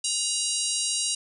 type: harmonic tone with a mistuned harmonic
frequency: 947 Hz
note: A#5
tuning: 27 cents sharp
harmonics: 3 / 4 / 5 / 6 / 7 / 8 / 9 / 10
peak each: -33 / -33 / -33 / -33 / -33 / -33 / -33 / -33 dBFS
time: 0.04-1.15 s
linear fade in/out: 5 ms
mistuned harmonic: 4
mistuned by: +43 cents
effects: none